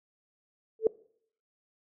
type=tone with exponential growth; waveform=sine; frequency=442.6 Hz; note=A4; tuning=10 cents sharp; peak=-15 dBFS; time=0.79-0.87 s; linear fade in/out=2 ms; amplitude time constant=16 ms; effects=noise-tail reverb RT60 0.6 s tail -22 dB re dry